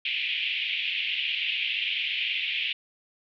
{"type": "band-pass noise", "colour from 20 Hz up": "white", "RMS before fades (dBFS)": -29, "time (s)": [0.05, 2.73], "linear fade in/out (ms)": 5, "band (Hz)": [2300, 3200], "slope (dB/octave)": 48, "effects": []}